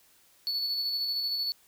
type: tone with tremolo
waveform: triangle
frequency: 4435 Hz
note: C#8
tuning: in tune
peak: -26 dBFS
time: 0.47-1.52 s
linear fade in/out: 0 ms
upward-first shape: square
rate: 13 Hz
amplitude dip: 25%
effects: white hiss -62 dBFS RMS until 1.67 s